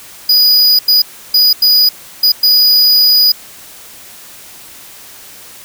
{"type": "tone bursts at uneven times", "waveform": "square", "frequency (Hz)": 4932, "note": "D#8", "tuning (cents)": -16, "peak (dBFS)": -6, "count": 6, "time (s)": [[0.29, 0.79], [0.88, 1.02], [1.34, 1.53], [1.62, 1.89], [2.23, 2.32], [2.43, 3.32]], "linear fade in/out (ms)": 5, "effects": ["white hiss -35 dBFS RMS until 5.64 s"]}